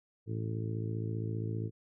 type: harmonic tone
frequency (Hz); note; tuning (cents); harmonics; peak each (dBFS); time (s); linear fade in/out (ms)
55.1; A1; +3; 2 / 3 / 4 / 5 / 6 / 7 / 8; -34 / -42 / -46 / -46 / -44 / -48 / -46; 0.26-1.71; 50
effects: none